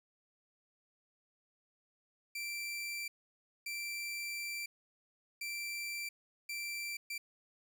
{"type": "tone bursts at uneven times", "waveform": "sawtooth", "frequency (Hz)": 2347, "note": "D7", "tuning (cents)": -2, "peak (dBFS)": -35, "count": 5, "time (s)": [[2.35, 3.08], [3.66, 4.66], [5.41, 6.09], [6.49, 6.97], [7.1, 7.18]], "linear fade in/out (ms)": 5, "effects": []}